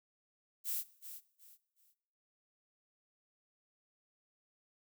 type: noise with echo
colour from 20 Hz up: violet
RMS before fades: -37 dBFS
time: 0.64-0.84 s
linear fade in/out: 50 ms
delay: 370 ms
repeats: 3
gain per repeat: -11 dB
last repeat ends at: 1.95 s
effects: noise-tail reverb RT60 0.8 s tail -20 dB re dry